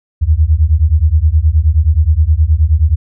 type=beating tone pair; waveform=sine; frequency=73.42 / 82.92 Hz; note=D2 / E2; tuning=0 / +11 cents; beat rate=9.5 Hz; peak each=-10 dBFS; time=0.21-2.96 s; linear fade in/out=20 ms; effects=none